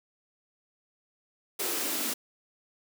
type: noise with high-pass filter sweep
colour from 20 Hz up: white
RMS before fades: -31 dBFS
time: 1.59-2.14 s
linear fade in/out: 10 ms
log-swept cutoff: 370 to 240 Hz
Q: 4.9
effects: none